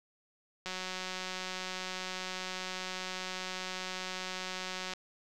click train, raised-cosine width 0.2 ms, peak -21 dBFS, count 792, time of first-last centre 0.66-4.936 s, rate 185 Hz, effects none

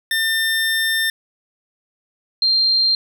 25% pulse / sine tone pair in turn, 1800 / 4179 Hz, A6 / C8, +39 / -3 cents, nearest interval octave + minor third, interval 1458 cents, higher second, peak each -13 / -13 dBFS, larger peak neither, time 0.11-1.1 / 2.42-2.95 s, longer first, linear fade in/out 2 ms, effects none

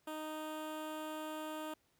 15% pulse tone with notch filter, 310 Hz, D#4, 6 cents flat, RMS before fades -43 dBFS, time 0.07-1.74 s, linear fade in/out 5 ms, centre 5300 Hz, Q 1.6, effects pink hiss -75 dBFS RMS until 1.99 s + high-pass 60 Hz 12 dB/octave

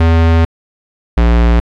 square tone pair in turn, 82.41 / 58.27 Hz, E2 / A#1, 0 / 0 cents, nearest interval tritone, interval 600 cents, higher first, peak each -7 dBFS, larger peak neither, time 0-0.45 / 1.17-1.6 s, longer first, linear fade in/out 5 ms, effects low-pass 3000 Hz 12 dB/octave + 8-bit

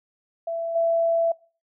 sine tone with level steps, 667 Hz, E5, 20 cents sharp, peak -25 / -18 dBFS, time 0.47-1.32 s, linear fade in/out 5 ms, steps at 0.75 s, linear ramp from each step 10 ms, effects noise-tail reverb RT60 0.4 s tail -24 dB re dry

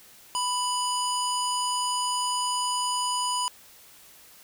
harmonic tone, 990 Hz, B5, 4 cents sharp, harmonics 1 / 3 / 5 / 7 / 9 / 10, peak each -27 / -32 / -34 / -35 / -37 / -37 dBFS, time 0.35-3.48 s, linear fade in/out 0 ms, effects white hiss -52 dBFS RMS until 4.43 s

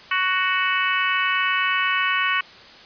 harmonic tone, 371.8 Hz, F#4, 8 cents sharp, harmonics 3 / 4 / 5 / 6 / 7 / 8, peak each -24 / -25 / -26 / -27 / -27 / -28 dBFS, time 0.11-2.41 s, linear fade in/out 5 ms, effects white hiss -44 dBFS RMS until 2.85 s + resampled to 11025 Hz

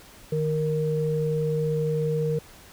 sine tone pair together, 154.14 / 466.2 Hz, D#3 / A#4, -16 / 0 cents, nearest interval octave + perfect fifth, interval 1916 cents, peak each -25 dBFS, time 0.32-2.39 s, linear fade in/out 5 ms, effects pink hiss -49 dBFS RMS until 2.72 s

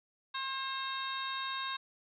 harmonic tone, 534 Hz, C5, 35 cents sharp, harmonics 2 / 3 / 4 / 5 / 6 / 7 / 8, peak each -38 / -42 / -50 / -46 / -53 / -41 / -49 dBFS, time 0.34-1.77 s, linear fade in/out 10 ms, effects none

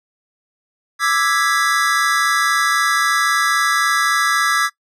square chord, E dominant seventh, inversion third, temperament equal, 1174.7 / 1318.5 / 1661.2 / 1975.5 Hz, D6 / E6 / G#6 / B6, 0 / 0 / 0 / 0 cents, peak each -21 / -20 / -19 / -23 dBFS, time 0.99-4.7 s, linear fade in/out 50 ms, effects noise-tail reverb RT60 0.1 s tail -20 dB re dry + low-pass 11000 Hz 12 dB/octave

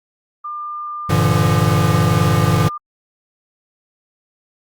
sine tone, 1199 Hz, D6, 36 cents sharp, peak -24 dBFS, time 0.44-2.78 s, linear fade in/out 10 ms
square chord, E half-diminished seventh, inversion first, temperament equal with one note detuned, 98 / 116.54 / 146.83 / 169.06 Hz, G2 / Bb2 / D3 / E3, 0 / 0 / 0 / +44 cents, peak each -19 dBFS, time 1.09-2.69 s, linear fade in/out 10 ms
effects Opus 32 kbps

